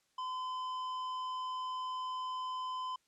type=tone with tanh clipping; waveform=triangle; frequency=1020 Hz; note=C6; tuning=44 cents flat; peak=-38 dBFS; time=0.18-2.96 s; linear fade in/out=5 ms; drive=14 dB; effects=white hiss -75 dBFS RMS until 3.07 s + low-pass 8000 Hz 12 dB/octave